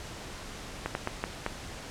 slowing click train, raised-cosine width 0.5 ms, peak -14 dBFS, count 5, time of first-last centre 0.86-1.464 s, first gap 91 ms, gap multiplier 1.35, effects pink hiss -42 dBFS RMS until 1.9 s + low-pass 8000 Hz 12 dB/octave

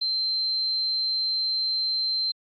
sine tone, 4119 Hz, C8, 28 cents flat, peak -23 dBFS, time 0.01-2.32 s, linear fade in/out 10 ms, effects AAC 48 kbps

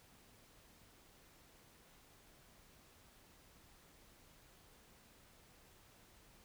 silence, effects pink hiss -65 dBFS RMS until 6.44 s

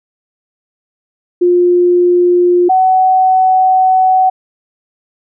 sine tone pair in turn, 354.1 / 750.3 Hz, F4 / F#5, +24 / +24 cents, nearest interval octave + minor second, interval 1300 cents, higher second, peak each -6 dBFS, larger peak neither, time 1.41-2.69 / 2.69-4.3 s, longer second, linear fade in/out 10 ms, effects none

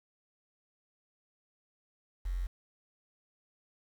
sine tone with quantisation, 44.46 Hz, F1, 32 cents sharp, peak -31 dBFS, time 2.25-2.47 s, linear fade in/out 10 ms, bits 9, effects none

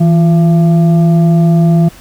sine tone with frequency modulation, 164.81 Hz, E3, in tune, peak -5 dBFS, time 0-1.89 s, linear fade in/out 10 ms, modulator 514 Hz, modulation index 0.39, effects pink hiss -38 dBFS RMS until 2 s

